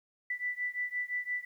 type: beating tone pair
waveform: sine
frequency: 1975.5 / 1981.3 Hz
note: B6 / B6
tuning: 0 / +5 cents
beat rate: 5.8 Hz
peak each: -35 / -36 dBFS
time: 0.3-1.45 s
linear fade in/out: 5 ms
effects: 11-bit